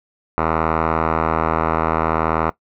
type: tone with low-pass filter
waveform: 5% pulse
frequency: 80.5 Hz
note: E2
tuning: 41 cents flat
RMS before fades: -19 dBFS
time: 0.38-2.5 s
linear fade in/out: 0 ms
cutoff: 1400 Hz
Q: 4.5
effects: noise-tail reverb RT60 0.1 s tail -18 dB re dry